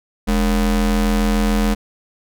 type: ring-modulated tone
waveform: square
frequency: 126.6 Hz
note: B2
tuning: 43 cents sharp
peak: -12 dBFS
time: 0.27-1.75 s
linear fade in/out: 20 ms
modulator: 83.1 Hz
effects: none